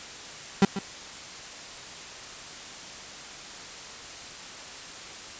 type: tone with echo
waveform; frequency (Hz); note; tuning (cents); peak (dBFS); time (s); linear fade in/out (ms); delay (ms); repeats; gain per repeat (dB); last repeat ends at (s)
35% pulse; 196; G3; 0; -13; 0.62-0.65; 2; 140; 1; -13; 0.79
effects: white hiss -41 dBFS RMS until 5.39 s + resampled to 16000 Hz